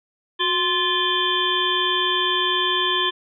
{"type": "harmonic tone with a mistuned harmonic", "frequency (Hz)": 347.8, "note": "F4", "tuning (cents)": -7, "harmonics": [1, 3, 5, 7, 9, 10], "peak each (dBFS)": [-27, -24, -26, -35, -23, -25], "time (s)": [0.39, 3.11], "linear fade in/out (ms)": 20, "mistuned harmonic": 1, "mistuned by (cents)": 83, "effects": []}